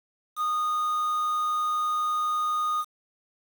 triangle tone with quantisation, 1232 Hz, D#6, 17 cents flat, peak -22 dBFS, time 0.36-2.85 s, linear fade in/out 50 ms, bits 7, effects none

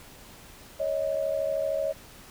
sine tone pair together, 557.8 / 631 Hz, C#5 / D#5, +11 / +24 cents, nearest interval major second, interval 213 cents, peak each -28 dBFS, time 0.79-1.93 s, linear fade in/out 20 ms, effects pink hiss -49 dBFS RMS until 2.3 s

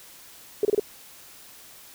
sine tone bursts, 415.3 Hz, G#4, in tune, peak -17 dBFS, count 4, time 0.63-0.797 s, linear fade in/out 2 ms, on 20 ms, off 29 ms, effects white hiss -48 dBFS RMS until 1.94 s

